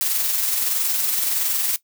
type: noise with amplitude modulation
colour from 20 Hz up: blue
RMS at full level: -20 dBFS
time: 0.01-1.76 s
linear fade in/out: 0 ms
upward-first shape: sine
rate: 21.5 Hz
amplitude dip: 35%
effects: noise-tail reverb RT60 0.1 s tail -17 dB re dry